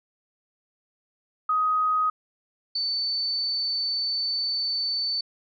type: tone pair in turn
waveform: sine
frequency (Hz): 1255 / 4519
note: D#6 / C#8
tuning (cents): +15 / +33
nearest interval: octave + minor seventh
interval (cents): 2218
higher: second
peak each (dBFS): -20 / -24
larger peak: first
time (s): 1.49-2.1 / 2.75-5.21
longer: second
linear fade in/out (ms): 5
effects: none